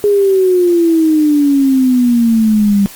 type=exponential sweep; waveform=sine; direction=down; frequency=415.3 to 197.1 Hz; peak=-7 dBFS; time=0.04-2.86 s; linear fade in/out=0 ms; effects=white hiss -34 dBFS RMS until 2.95 s + Opus 32 kbps